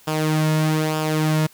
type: tone with flanger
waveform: sawtooth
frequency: 155.56 Hz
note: D#3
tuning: in tune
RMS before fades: -20 dBFS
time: 0.07-1.47 s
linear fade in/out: 10 ms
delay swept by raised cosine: 0.48 to 2.58 ms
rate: 1.1 Hz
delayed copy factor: -0.55
effects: white hiss -51 dBFS RMS until 1.53 s